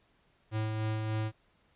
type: tone with tremolo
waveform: square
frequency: 109 Hz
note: A2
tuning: 16 cents flat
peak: -30 dBFS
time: 0.51-1.32 s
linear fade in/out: 50 ms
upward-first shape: sine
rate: 3.4 Hz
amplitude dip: 30%
effects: pink hiss -69 dBFS RMS until 1.75 s + resampled to 8000 Hz